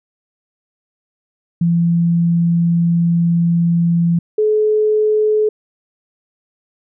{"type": "tone pair in turn", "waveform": "sine", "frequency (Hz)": [169.8, 427.9], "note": ["F3", "A4"], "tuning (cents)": [-48, -48], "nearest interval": "octave + major third", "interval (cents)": 1600, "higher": "second", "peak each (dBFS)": -11, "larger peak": "neither", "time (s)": [[1.61, 4.19], [4.38, 5.49]], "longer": "first", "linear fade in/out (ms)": 5, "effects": []}